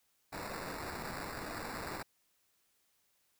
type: noise with sample-and-hold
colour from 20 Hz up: white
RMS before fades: -42 dBFS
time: 0.32-2.03 s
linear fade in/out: 10 ms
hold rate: 3150 Hz
effects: white hiss -75 dBFS RMS until 3.39 s